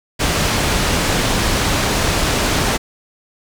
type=low-pass noise; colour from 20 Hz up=pink; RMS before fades=-17 dBFS; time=0.19-2.78 s; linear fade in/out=20 ms; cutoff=8200 Hz; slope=12 dB/octave; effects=none